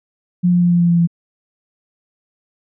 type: tone with pitch steps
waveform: sine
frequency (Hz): 177.6 / 176.27 / 174.95 / 173.64 / 172.34 / 171.06 / 169.78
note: F3 / F3 / F3 / F3 / F3 / F3 / F3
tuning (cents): +29 / +16 / +3 / -10 / -23 / -36 / -49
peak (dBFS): -10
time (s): 0.43-1.074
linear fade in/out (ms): 20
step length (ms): 92
effects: none